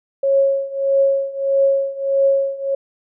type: tone with tremolo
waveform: sine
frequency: 548 Hz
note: C#5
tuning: 20 cents flat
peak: -10 dBFS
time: 0.23-2.75 s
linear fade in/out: 5 ms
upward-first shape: triangle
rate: 1.6 Hz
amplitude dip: 90%
effects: none